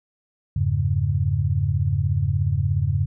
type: tone cluster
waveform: sine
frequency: 85.3 / 102 / 139.1 Hz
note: F2 / G#2 / C#3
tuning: -40 / -31 / +6 cents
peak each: -24 / -22 / -23 dBFS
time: 0.56-3.06 s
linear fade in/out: 5 ms
effects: none